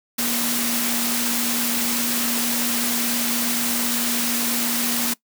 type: tone in noise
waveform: sine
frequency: 237.9 Hz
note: A#3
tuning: 35 cents sharp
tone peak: -26 dBFS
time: 0.18-5.14 s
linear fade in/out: 10 ms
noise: white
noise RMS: -23 dBFS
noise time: 0.18-5.14 s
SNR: -6 dB
effects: noise-tail reverb RT60 0.1 s tail -21 dB re dry + high-pass 150 Hz 12 dB/octave